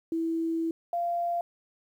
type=tone pair in turn; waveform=sine; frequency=328.2 / 691 Hz; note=E4 / F5; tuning=-8 / -19 cents; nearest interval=octave + minor second; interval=1289 cents; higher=second; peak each=-26 dBFS; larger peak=neither; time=0.12-0.71 / 0.93-1.41 s; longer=first; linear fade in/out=2 ms; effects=10-bit